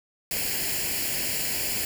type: noise with comb filter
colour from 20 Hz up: white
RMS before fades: -28 dBFS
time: 0.31-1.85 s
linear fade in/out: 2 ms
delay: 0.41 ms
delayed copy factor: +0.7
effects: none